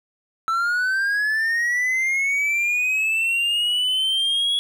triangle linear sweep, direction up, 1318.5 to 3362 Hz, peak -17 dBFS, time 0.48-4.59 s, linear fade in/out 0 ms, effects none

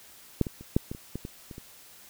clicks, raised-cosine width 3 ms, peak -9 / -20 / -30 / -8 / -21 / -28 / -20 / -23 / -28 / -28 dBFS, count 10, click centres 0.413 / 0.468 / 0.61 / 0.765 / 0.915 / 0.949 / 1.156 / 1.251 / 1.512 / 1.581 s, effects white hiss -52 dBFS RMS until 2.09 s

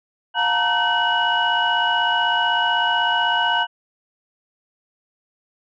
sine tone cluster, 712 / 884 / 940 / 1528 / 2923 Hz, F5 / A5 / A#5 / G6 / F#7, +33 / +8 / +14 / -45 / -22 cents, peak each -25 / -26 / -21 / -21 / -22 dBFS, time 0.34-3.67 s, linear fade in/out 50 ms, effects tanh soft clip ceiling -7 dBFS

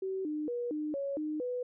sine tone with pitch steps, 381.4 / 303 / 482 / 303.3 / 556 / 305.7 / 495.4 Hz, G4 / D#4 / B4 / D#4 / C#5 / D#4 / B4, -47 / -46 / -42 / -44 / +5 / -30 / +5 cents, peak -32 dBFS, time 0.02-1.63 s, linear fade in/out 5 ms, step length 230 ms, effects none

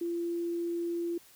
sine tone, 341.8 Hz, F4, 37 cents flat, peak -30 dBFS, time 0.01-1.18 s, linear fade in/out 5 ms, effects white hiss -58 dBFS RMS until 1.35 s

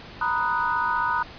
sine chord, B major seventh, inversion third, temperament equal, 932.3 / 987.8 / 1244.5 / 1480 Hz, A#5 / B5 / D#6 / F#6, 0 / 0 / 0 / 0 cents, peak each -27 dBFS, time 0.21-1.23 s, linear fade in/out 5 ms, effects pink hiss -42 dBFS RMS until 1.38 s + resampled to 11025 Hz

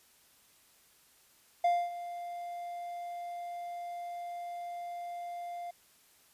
triangle tone with ADSR envelope, 698.5 Hz, F5, in tune, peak -21 dBFS, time 1.64-5.71 s, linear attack 6 ms, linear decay 250 ms, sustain -15 dB, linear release 8 ms, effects white hiss -64 dBFS RMS until 6.33 s + resampled to 32000 Hz

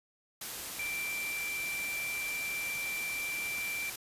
sine tone in noise, 2349 Hz, D7, in tune, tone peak -34 dBFS, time 0.79-3.9 s, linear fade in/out 5 ms, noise white, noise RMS -40 dBFS, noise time 0.41-3.96 s, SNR +3 dB, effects resampled to 32000 Hz

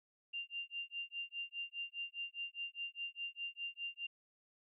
sine tone with tremolo, 2787 Hz, F7, 4 cents flat, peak -38 dBFS, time 0.33-4.07 s, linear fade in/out 10 ms, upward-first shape sine, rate 4.9 Hz, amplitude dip 100%, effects none

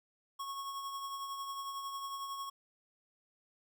square tone with tremolo, 1100 Hz, C#6, 14 cents flat, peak -38 dBFS, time 0.39-2.5 s, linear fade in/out 10 ms, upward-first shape triangle, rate 11 Hz, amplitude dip 45%, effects none

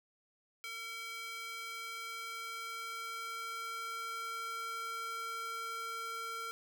square tone with high-pass filter sweep, 455.8 Hz, A#4, 39 cents flat, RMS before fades -42 dBFS, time 0.64-6.51 s, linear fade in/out 0 ms, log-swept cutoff 2000 to 1100 Hz, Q 2.2, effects none

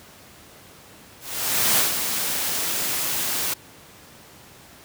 white noise with ADSR envelope, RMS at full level -18 dBFS, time 1.2-3.54 s, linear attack 570 ms, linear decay 140 ms, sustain -7 dB, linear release 7 ms, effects pink hiss -47 dBFS RMS until 4.84 s + high-pass 80 Hz 12 dB/octave

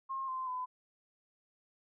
sine tone with pitch steps, 1070 / 1038.9 / 1008.8 Hz, C6 / C6 / B5, +38 / -13 / +36 cents, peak -35 dBFS, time 0.09-0.66 s, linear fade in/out 20 ms, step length 190 ms, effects none

